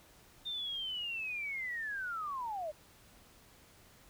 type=linear sweep; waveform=sine; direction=down; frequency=3648 to 582 Hz; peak=-36 dBFS; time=0.45-2.72 s; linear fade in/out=20 ms; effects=pink hiss -61 dBFS RMS until 4.09 s